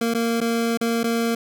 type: tone with dropouts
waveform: 25% pulse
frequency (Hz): 231.2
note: A#3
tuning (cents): -14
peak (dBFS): -16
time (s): 0.01-1.35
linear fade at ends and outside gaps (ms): 5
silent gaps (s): 0.139-0.147 / 0.405-0.412 / 0.774-0.811 / 1.033-1.04
effects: none